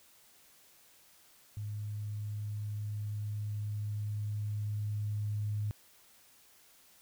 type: tone with level ramp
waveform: sine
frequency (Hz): 104.8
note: G#2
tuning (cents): +16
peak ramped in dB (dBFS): -36 to -31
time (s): 1.57-5.71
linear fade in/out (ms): 0
effects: white hiss -62 dBFS RMS until 7.01 s